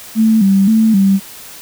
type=tone with vibrato; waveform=sine; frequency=207.7 Hz; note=G#3; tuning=in tune; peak=-7 dBFS; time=0.15-1.2 s; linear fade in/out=50 ms; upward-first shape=square; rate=1.9 Hz; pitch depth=110 cents each way; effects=white hiss -34 dBFS RMS until 1.61 s